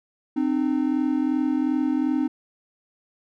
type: tone pair together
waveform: triangle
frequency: 261.8 / 304.5 Hz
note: C4 / D#4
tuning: +1 / -37 cents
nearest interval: minor third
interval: 262 cents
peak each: -21 dBFS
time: 0.36-2.28 s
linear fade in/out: 10 ms
effects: none